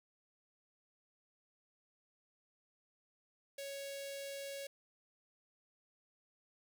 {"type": "tone with notch filter", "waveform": "sawtooth", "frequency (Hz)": 555, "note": "C#5", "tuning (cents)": 2, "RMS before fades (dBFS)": -45, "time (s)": [3.58, 4.67], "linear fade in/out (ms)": 5, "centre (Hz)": 1100, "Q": 0.67, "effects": []}